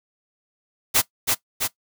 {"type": "noise with echo", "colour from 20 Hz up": "white", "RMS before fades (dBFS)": -17, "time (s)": [0.94, 1.02], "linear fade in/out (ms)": 20, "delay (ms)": 330, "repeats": 2, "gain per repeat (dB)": -3, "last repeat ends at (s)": 1.68, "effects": ["noise-tail reverb RT60 0.1 s tail -18 dB re dry"]}